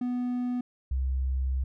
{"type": "tone pair in turn", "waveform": ["triangle", "sine"], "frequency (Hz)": [246.9, 65.4], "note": ["B3", "C2"], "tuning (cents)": [0, 0], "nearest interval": "octave + major seventh", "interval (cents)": 2300, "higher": "first", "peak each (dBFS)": -25, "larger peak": "neither", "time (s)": [[0.01, 0.61], [0.91, 1.64]], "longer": "second", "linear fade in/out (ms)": 5, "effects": []}